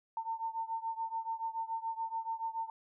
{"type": "beating tone pair", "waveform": "sine", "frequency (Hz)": [901, 908], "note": ["A5", "A#5"], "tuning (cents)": [41, -46], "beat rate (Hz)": 7, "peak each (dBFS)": [-37, -39], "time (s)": [0.17, 2.7], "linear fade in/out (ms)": 2, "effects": []}